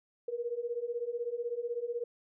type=beating tone pair; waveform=sine; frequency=466.2 / 482.2 Hz; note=A#4 / B4; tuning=0 / -41 cents; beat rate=16 Hz; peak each=-37 / -35 dBFS; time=0.28-2.04 s; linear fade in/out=5 ms; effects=none